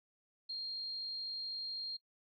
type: tone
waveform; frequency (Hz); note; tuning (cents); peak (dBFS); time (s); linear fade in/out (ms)
sine; 4216; C8; +12; -38; 0.49-1.97; 10
effects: noise-tail reverb RT60 0.1 s tail -22 dB re dry